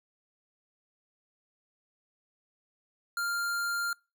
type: tone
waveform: square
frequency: 1396.9 Hz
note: F6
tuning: in tune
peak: -30 dBFS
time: 3.17-3.93 s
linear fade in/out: 2 ms
effects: noise-tail reverb RT60 0.3 s tail -26 dB re dry